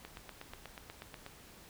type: click train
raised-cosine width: 0.3 ms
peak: -29 dBFS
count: 11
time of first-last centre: 0.05-1.264 s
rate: 8.24 Hz
effects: pink hiss -56 dBFS RMS until 1.69 s